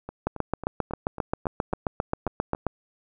two click trains, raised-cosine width 1 ms, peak -21 / -10 dBFS, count 10 / 19, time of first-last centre 0.09-2.549 / 0.27-2.667 s, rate 3.66 / 7.51 Hz, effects none

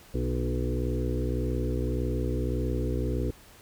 harmonic tone with a mistuned harmonic, 61.74 Hz, B1, in tune, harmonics 1 / 2 / 4 / 5 / 6 / 7 / 8, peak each -29 / -32 / -35 / -36 / -37 / -37 / -38 dBFS, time 0.14-3.31 s, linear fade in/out 5 ms, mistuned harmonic 6, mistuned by -20 cents, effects pink hiss -53 dBFS RMS until 3.61 s

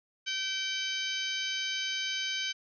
harmonic tone with a mistuned harmonic, 771 Hz, G5, 29 cents flat, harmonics 2 / 3 / 4 / 5 / 6 / 7 / 8, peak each -39 / -38 / -34 / -41 / -41 / -45 / -42 dBFS, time 0.26-2.53 s, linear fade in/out 20 ms, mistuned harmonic 7, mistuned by -66 cents, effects none

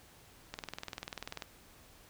click train, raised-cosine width 0.2 ms, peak -22 dBFS, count 19, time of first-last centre 0.54-1.422 s, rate 20.4 Hz, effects pink hiss -59 dBFS RMS until 2.09 s

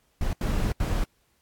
brown noise bursts at uneven times, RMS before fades -25 dBFS, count 3, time 0.21-0.33 / 0.41-0.72 / 0.8-1.04 s, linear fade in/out 2 ms, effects pink hiss -68 dBFS RMS until 1.41 s + AAC 64 kbps

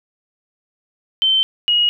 sine tone pair in turn, 3095 / 2890 Hz, G7 / F#7, -23 / -41 cents, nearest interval minor second, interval 118 cents, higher first, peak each -12 dBFS, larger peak neither, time 1.22-1.43 / 1.68-1.89 s, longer neither, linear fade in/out 0 ms, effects none

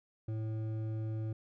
sine tone with hard clipping, 110 Hz, A2, in tune, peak -36 dBFS, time 0.28-1.33 s, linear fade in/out 5 ms, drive 9 dB, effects none

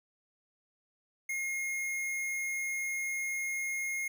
square tone, 2146 Hz, C7, 43 cents sharp, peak -33 dBFS, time 1.29-4.08 s, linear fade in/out 5 ms, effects none

